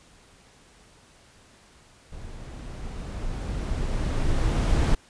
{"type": "noise with level ramp", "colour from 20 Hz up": "brown", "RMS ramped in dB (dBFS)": [-40, -19], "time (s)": [2.12, 4.95], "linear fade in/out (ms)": 5, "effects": ["pink hiss -55 dBFS RMS until 5.09 s", "resampled to 22050 Hz"]}